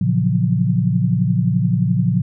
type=chord; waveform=sine; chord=Gb major seventh; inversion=first; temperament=just; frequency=115.62 / 138.75 / 173.43 / 185 Hz; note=Bb2 / Db3 / F3 / Gb3; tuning=-14 / +2 / -12 / 0 cents; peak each=-19 / -20 / -18 / -22 dBFS; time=0.01-2.22 s; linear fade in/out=5 ms; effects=none